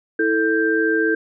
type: tone cluster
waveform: sine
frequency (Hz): 326.6 / 441.3 / 1576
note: E4 / A4 / G6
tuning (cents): -16 / +5 / +9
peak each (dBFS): -20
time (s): 0.19-1.15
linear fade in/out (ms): 5
effects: none